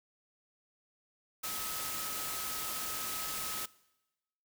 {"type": "tone in noise", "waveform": "sine", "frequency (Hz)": 1278, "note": "D#6", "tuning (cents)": 46, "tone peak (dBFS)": -45, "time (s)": [1.43, 3.66], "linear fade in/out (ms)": 10, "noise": "white", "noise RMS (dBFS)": -38, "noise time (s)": [1.43, 3.66], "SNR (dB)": -10, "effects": ["noise-tail reverb RT60 1.0 s tail -22 dB re dry"]}